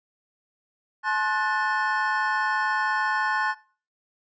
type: tone cluster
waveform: triangle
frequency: 857 / 1063 / 1473 / 1768 Hz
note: A5 / C6 / F#6 / A6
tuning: -46 / +27 / -8 / +8 cents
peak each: -26 dBFS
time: 1.03-3.55 s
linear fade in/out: 50 ms
effects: noise-tail reverb RT60 0.4 s tail -21 dB re dry + resampled to 16000 Hz